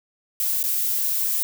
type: noise with dropouts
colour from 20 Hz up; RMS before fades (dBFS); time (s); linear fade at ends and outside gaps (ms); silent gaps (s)
violet; -23; 0.4-1.43; 0; 0.628-0.639
effects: none